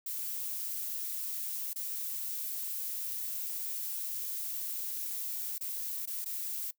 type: noise with dropouts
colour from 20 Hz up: violet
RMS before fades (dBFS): -37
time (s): 0.06-6.71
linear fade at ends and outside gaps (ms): 5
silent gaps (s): 1.733-1.759 / 5.581-5.608 / 6.057-6.073 / 6.246-6.258
effects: noise-tail reverb RT60 0.1 s tail -21 dB re dry